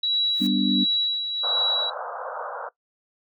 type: tone with tremolo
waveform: sine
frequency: 3903 Hz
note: B7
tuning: 21 cents flat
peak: -19 dBFS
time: 0.03-1.9 s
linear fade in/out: 5 ms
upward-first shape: sine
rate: 1.4 Hz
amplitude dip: 55%
type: noise with exponential growth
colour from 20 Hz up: white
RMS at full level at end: -38 dBFS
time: 0.19-0.47 s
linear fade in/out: 5 ms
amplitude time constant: 60 ms
type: chord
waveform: sine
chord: G major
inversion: none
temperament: equal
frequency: 196 / 246.9 / 293.7 Hz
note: G3 / B3 / D4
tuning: 0 / 0 / 0 cents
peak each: -24 dBFS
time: 0.4-0.85 s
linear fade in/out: 20 ms
type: band-pass noise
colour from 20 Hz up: pink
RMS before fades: -33 dBFS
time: 1.43-2.69 s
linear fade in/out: 5 ms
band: 480 to 1500 Hz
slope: 96 dB/octave
effects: noise-tail reverb RT60 0.1 s tail -18 dB re dry